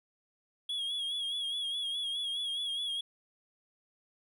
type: tone with vibrato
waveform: triangle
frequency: 3322 Hz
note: G#7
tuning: in tune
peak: -31 dBFS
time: 0.69-3.01 s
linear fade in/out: 5 ms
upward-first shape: sine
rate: 4.8 Hz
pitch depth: 55 cents each way
effects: none